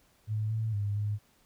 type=tone with pitch steps; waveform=sine; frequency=107.6 / 110.8 / 102.1 / 104.2 Hz; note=A2 / A2 / G#2 / G#2; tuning=-38 / +13 / -29 / +6 cents; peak=-28 dBFS; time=0.27-1.19 s; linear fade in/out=50 ms; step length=230 ms; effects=pink hiss -66 dBFS RMS until 1.45 s